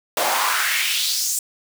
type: noise with high-pass filter sweep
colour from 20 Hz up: pink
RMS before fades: -21 dBFS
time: 0.17-1.39 s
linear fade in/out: 2 ms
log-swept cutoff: 570 to 7900 Hz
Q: 2.7
effects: none